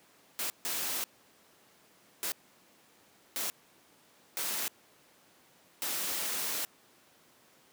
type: noise bursts at uneven times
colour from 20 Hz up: white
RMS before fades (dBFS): -34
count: 6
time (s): 0.39-0.5 / 0.65-1.04 / 2.23-2.32 / 3.36-3.5 / 4.37-4.68 / 5.82-6.65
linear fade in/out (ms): 0
effects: pink hiss -62 dBFS RMS until 7.72 s + high-pass 200 Hz 12 dB/octave